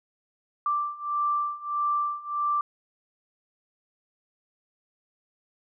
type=beating tone pair; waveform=sine; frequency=1174.7 / 1176.3 Hz; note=D6 / D6; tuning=0 / +2 cents; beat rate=1.6 Hz; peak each=-29 / -27 dBFS; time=0.66-2.61 s; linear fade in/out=2 ms; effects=none